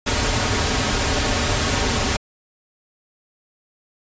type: noise with comb filter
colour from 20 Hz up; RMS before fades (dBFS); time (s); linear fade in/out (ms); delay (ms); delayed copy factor
pink; -20; 0.06-2.17; 10; 5.9; -0.65
effects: resampled to 16000 Hz